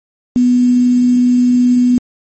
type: tone with quantisation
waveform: sine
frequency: 246.9 Hz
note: B3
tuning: in tune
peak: -7 dBFS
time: 0.36-1.98 s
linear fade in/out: 0 ms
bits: 5
effects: MP3 32 kbps